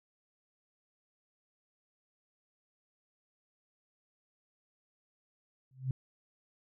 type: tone with exponential growth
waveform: sine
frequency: 130.81 Hz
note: C3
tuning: in tune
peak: -26 dBFS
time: 5.71-5.91 s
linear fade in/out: 2 ms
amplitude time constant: 43 ms
effects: none